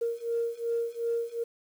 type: beating tone pair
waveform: sine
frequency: 464.4 / 467.1 Hz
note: A#4 / A#4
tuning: -7 / +3 cents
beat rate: 2.7 Hz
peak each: -31 / -30 dBFS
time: 0.01-1.44 s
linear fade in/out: 10 ms
effects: tanh soft clip ceiling -20 dBFS + 9-bit